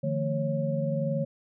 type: tone cluster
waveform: sine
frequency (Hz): 150.1 / 171.2 / 222.9 / 549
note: D3 / F3 / A3 / C#5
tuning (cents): +38 / -34 / +23 / -17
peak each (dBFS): -29 / -34 / -33 / -30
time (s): 0.03-1.25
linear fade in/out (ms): 10
effects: none